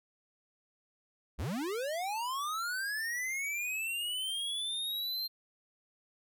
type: linear sweep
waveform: square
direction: up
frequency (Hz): 46.99 to 4186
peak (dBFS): -34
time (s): 1.38-5.28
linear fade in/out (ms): 20
effects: none

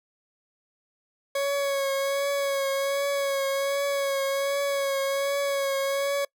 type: tone with vibrato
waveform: 40% pulse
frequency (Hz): 554.4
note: C#5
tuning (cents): 0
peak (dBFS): -23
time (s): 1.35-6.25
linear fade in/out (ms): 5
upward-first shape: triangle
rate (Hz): 1.3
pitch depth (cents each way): 32
effects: noise-tail reverb RT60 0.1 s tail -24 dB re dry

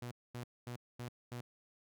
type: tone bursts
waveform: sawtooth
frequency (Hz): 121.4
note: B2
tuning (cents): -29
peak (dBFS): -38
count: 5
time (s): 0.02-1.41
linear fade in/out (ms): 5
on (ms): 94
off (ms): 230
effects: none

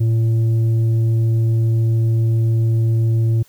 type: tone with tanh clipping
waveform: sine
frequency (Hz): 113.4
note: A#2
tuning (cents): -47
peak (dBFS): -14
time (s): 0-3.43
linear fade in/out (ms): 10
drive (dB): 5
effects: white hiss -53 dBFS RMS until 3.48 s

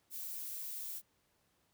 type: noise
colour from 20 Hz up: violet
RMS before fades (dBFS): -43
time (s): 0.1-1.02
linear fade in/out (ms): 50
effects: pink hiss -75 dBFS RMS until 1.73 s + high-pass 60 Hz 12 dB/octave

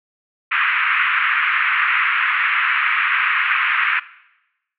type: band-pass noise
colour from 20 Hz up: pink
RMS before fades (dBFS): -18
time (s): 0.51-4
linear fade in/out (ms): 10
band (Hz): 1200 to 2600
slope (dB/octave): 48
effects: noise-tail reverb RT60 0.9 s tail -18 dB re dry

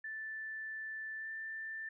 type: tone with pitch glide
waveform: sine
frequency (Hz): 1760 to 1776.3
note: A6 to A6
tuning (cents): 0 to +16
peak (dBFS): -40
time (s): 0.04-1.89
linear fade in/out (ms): 5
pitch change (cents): +16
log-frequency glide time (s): 1.17-1.29
effects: none

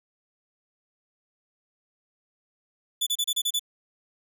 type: tone bursts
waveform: sawtooth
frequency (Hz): 3473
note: A7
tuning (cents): -23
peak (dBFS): -20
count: 7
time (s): 3.01-3.595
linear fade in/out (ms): 10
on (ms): 57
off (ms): 31
effects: none

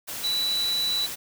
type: tone in noise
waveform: sine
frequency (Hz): 3951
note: B7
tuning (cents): 0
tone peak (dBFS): -23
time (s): 0.23-1.07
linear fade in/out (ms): 20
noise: white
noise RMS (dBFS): -34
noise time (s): 0.07-1.16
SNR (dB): +8
effects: none

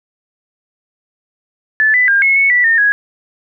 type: tone with pitch steps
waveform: sine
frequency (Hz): 1742 / 1994 / 1607 / 2180 / 2208 / 1962 / 1823 / 1662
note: A6 / B6 / G6 / C#7 / C#7 / B6 / A#6 / G#6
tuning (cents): -18 / +16 / +43 / -29 / -7 / -12 / -39 / +1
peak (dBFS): -8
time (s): 1.8-2.92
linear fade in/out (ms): 0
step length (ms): 140
effects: none

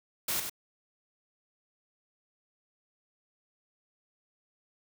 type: noise with echo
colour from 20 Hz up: white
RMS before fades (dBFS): -31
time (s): 0.28-0.4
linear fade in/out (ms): 5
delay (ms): 97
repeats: 1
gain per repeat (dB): -6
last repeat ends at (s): 0.497
effects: none

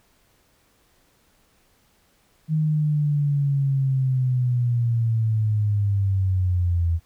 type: linear sweep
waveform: sine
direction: down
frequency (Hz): 157.1 to 82.41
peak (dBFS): -18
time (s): 2.48-7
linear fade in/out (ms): 50
effects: pink hiss -62 dBFS RMS until 7.05 s

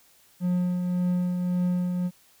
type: tone with tremolo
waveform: triangle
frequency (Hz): 179.1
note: F3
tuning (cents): +44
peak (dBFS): -19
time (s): 0.4-2.11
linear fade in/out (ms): 50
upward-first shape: triangle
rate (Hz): 1.8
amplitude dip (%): 40
effects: white hiss -59 dBFS RMS until 2.4 s

